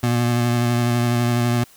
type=tone with vibrato; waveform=25% pulse; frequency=120 Hz; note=B2; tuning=49 cents flat; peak=-13 dBFS; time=0.03-1.64 s; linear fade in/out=5 ms; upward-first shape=sine; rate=12 Hz; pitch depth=22 cents each way; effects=white hiss -50 dBFS RMS until 1.76 s